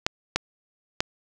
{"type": "clicks", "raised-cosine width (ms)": 0.2, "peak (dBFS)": -4, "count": 3, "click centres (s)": [0.065, 0.36, 1.005], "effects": []}